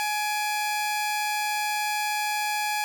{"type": "tone pair together", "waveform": "sawtooth", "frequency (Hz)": [841.1, 2370], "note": ["G#5", "D7"], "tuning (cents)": [22, 15], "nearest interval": "octave + tritone", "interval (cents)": 1793, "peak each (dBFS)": [-22, -29], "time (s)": [0, 2.84], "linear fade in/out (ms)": 0, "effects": []}